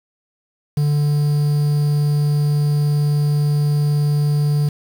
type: tone with quantisation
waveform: triangle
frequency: 146.83 Hz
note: D3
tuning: in tune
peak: -12 dBFS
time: 0.77-4.69 s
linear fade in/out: 5 ms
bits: 6
effects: none